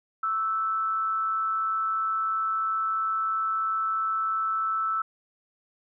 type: tone with amplitude modulation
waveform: sine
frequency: 1318.5 Hz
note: E6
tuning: in tune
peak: -22 dBFS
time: 0.23-5.02 s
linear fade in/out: 5 ms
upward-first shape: sine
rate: 195 Hz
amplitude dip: 45%
effects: none